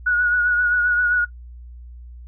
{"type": "tone with vibrato", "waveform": "sine", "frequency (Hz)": 1457, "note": "F#6", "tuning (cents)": -27, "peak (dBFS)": -15, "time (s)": [0.06, 1.25], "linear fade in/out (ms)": 10, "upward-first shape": "triangle", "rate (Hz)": 7.6, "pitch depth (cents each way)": 37, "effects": ["noise-tail reverb RT60 0.1 s tail -18 dB re dry", "added 60 Hz sine -36 dBFS peak until 2.27 s"]}